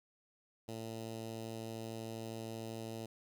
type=tone with notch filter; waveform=10% pulse; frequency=112.8 Hz; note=A2; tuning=44 cents sharp; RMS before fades=-44 dBFS; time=0.68-3.06 s; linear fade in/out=5 ms; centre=1600 Hz; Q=1.1; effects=none